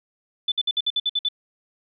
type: tone bursts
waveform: sine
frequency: 3503 Hz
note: A7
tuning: 8 cents flat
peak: -19 dBFS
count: 9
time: 0.48-1.287 s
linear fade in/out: 5 ms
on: 39 ms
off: 57 ms
effects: none